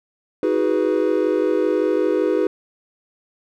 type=chord; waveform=triangle; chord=G# minor seventh; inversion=second; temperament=equal with one note detuned; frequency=317.5 / 370 / 415.3 / 493.9 Hz; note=D#4 / F#4 / G#4 / B4; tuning=+35 / 0 / 0 / 0 cents; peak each=-20 dBFS; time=0.43-2.47 s; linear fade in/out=2 ms; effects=none

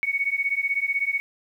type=beating tone pair; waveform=sine; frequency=2218 / 2234 Hz; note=C#7 / C#7; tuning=0 / +13 cents; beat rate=16 Hz; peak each=-25 dBFS; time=0.03-1.2 s; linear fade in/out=0 ms; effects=9-bit

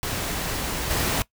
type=noise with level steps; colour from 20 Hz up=pink; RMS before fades=-28 / -24 dBFS; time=0.03-1.22 s; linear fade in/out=0 ms; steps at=0.9 s; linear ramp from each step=10 ms; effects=noise-tail reverb RT60 0.1 s tail -19 dB re dry

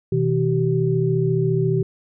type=tone cluster; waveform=sine; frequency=125.9 / 160.3 / 383.6 Hz; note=B2 / E3 / G4; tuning=+34 / -48 / -37 cents; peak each=-21 dBFS; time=0.12-1.83 s; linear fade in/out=5 ms; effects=none

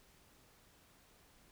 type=silence; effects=pink hiss -66 dBFS RMS until 1.51 s

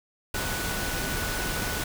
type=tone in noise; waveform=sine; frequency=1480 Hz; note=F#6; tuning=in tune; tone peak=-36 dBFS; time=0.34-1.84 s; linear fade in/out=5 ms; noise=pink; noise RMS=-30 dBFS; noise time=0.34-1.84 s; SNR=-9 dB; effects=none

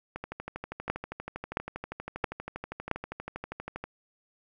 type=two click trains; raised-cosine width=0.5 ms; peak=-21 / -11 dBFS; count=47 / 4; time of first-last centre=0.16-3.84 / 0.9-2.913 s; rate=12.5 / 1.49 Hz; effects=none

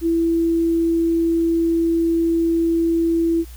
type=tone; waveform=sine; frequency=332.5 Hz; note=E4; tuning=15 cents sharp; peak=-15 dBFS; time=0.01-3.45 s; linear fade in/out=50 ms; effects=added 60 Hz sine -35 dBFS peak until 3.56 s + white hiss -47 dBFS RMS until 3.56 s

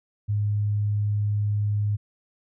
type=tone; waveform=sine; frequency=103.83 Hz; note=G#2; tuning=in tune; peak=-21 dBFS; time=0.28-1.97 s; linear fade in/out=20 ms; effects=none

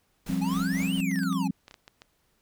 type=noise with tremolo; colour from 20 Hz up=pink; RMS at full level=-41 dBFS; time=0.26-1.01 s; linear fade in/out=5 ms; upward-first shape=sine; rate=4.1 Hz; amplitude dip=55%
type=chord; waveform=sine; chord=F suspended second; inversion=none; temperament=equal with one note detuned; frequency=174.61 / 196 / 266.2 Hz; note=F3 / G3 / C4; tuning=0 / 0 / +30 cents; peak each=-29 dBFS; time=0.29-1.51 s; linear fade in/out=5 ms
type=exponential two-way sweep; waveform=square; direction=up then down; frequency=804 to 3136 to 804 Hz; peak=-34 dBFS; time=0.41-1.48 s; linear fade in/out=10 ms; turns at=0.95 s
type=clicks; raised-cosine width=0.2 ms; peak=-28 dBFS; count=10; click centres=1.114 / 1.159 / 1.19 / 1.234 / 1.327 / 1.681 / 1.711 / 1.742 / 1.879 / 2.019 s
effects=pink hiss -70 dBFS RMS until 2.41 s

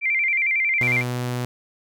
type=tone with vibrato; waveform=sine; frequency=2217 Hz; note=C#7; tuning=in tune; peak=-18 dBFS; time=0.01-1.04 s; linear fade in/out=50 ms; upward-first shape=square; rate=11 Hz; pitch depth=98 cents each way
type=tone; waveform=sawtooth; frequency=123.47 Hz; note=B2; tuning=in tune; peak=-20 dBFS; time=0.81-1.45 s; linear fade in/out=0 ms
effects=none

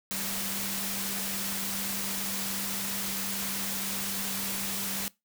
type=tone in noise; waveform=sine; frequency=196 Hz; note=G3; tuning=in tune; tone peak=-40 dBFS; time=0.11-5.08 s; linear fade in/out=0 ms; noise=white; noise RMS=-33 dBFS; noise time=0.11-5.08 s; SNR=-10 dB; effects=noise-tail reverb RT60 0.2 s tail -21 dB re dry

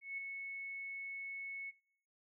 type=tone with ADSR envelope; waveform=sine; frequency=2203 Hz; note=C#7; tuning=11 cents flat; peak=-37 dBFS; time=0.01-1.72 s; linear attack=170 ms; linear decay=4 ms; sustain=-4 dB; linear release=31 ms; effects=noise-tail reverb RT60 0.6 s tail -22 dB re dry

